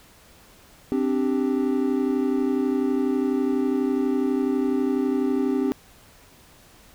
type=chord; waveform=triangle; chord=C suspended second; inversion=none; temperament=equal; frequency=261.6 / 293.7 / 392 Hz; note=C4 / D4 / G4; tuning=0 / 0 / 0 cents; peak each=-21 / -24 / -24 dBFS; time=0.92-5.72 s; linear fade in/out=0 ms; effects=pink hiss -52 dBFS RMS until 6.94 s